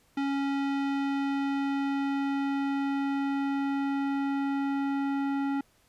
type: tone with low-pass filter sweep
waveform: square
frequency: 277.2 Hz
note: C#4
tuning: in tune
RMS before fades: -29 dBFS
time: 0.17-5.61 s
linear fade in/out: 5 ms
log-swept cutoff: 3100 to 1700 Hz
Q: 0.76
effects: pink hiss -65 dBFS RMS until 5.88 s + resampled to 32000 Hz